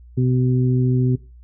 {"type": "harmonic tone", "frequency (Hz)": 126.6, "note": "B2", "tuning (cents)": 43, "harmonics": [1, 2, 3], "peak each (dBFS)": [-16, -22, -26], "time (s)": [0.17, 1.16], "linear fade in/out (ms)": 10, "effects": ["noise-tail reverb RT60 0.3 s tail -19 dB re dry", "added 60 Hz sine -41 dBFS peak until 1.43 s"]}